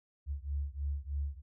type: beating tone pair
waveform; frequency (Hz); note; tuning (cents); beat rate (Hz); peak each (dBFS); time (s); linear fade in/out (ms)
sine; 69.7 / 72.9; C#2 / D2; +10 / -12; 3.2; -36 / -37; 0.26-1.42; 50
effects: none